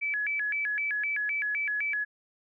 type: tone with vibrato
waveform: sine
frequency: 1975.5 Hz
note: B6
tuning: in tune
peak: -27 dBFS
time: 0.01-2.05 s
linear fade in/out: 20 ms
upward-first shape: square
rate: 3.9 Hz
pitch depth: 270 cents each way
effects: none